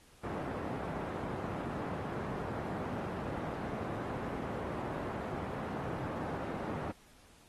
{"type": "band-pass noise", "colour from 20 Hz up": "pink", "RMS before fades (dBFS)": -39, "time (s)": [0.23, 6.92], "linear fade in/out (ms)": 10, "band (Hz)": [110, 1100], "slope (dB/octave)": 12, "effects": ["pink hiss -62 dBFS RMS until 7.48 s", "AAC 32 kbps"]}